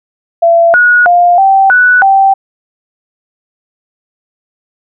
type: tone with pitch steps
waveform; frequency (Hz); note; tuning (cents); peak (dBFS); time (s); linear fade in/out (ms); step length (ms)
sine; 675 / 1455 / 703 / 777 / 1481 / 779; E5 / F#6 / F5 / G5 / F#6 / G5; +41 / -29 / +11 / -16 / +1 / -11; -3; 0.42-2.34; 10; 320
effects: none